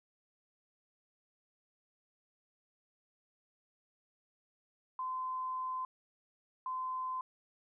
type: tone bursts at uneven times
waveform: sine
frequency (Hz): 1029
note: C6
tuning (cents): -29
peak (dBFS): -35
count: 2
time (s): 4.99-5.85 / 6.66-7.21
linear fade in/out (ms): 2
effects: none